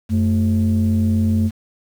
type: tone pair together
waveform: sine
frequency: 92.21 / 220 Hz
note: F#2 / A3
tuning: -5 / 0 cents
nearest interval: octave + minor third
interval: 1505 cents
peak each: -15 dBFS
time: 0.09-1.51 s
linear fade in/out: 50 ms
effects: tanh soft clip ceiling -10 dBFS + 7-bit